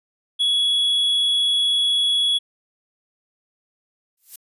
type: tone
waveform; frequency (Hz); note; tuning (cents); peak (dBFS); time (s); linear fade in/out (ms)
triangle; 3366; G#7; +23; -15; 0.39-2.39; 20
type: noise with exponential growth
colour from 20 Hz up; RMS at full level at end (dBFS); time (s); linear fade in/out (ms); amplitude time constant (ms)
violet; -30; 4.17-4.36; 5; 40
effects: resampled to 32000 Hz